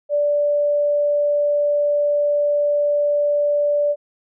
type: tone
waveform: sine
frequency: 584 Hz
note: D5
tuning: 10 cents flat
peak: -15 dBFS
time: 0.09-3.96 s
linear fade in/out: 50 ms
effects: none